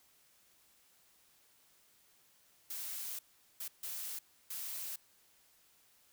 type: noise bursts at uneven times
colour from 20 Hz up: blue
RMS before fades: -42 dBFS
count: 4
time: 2.7-3.19 / 3.6-3.68 / 3.83-4.19 / 4.5-4.96 s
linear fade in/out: 5 ms
effects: white hiss -68 dBFS RMS until 6.12 s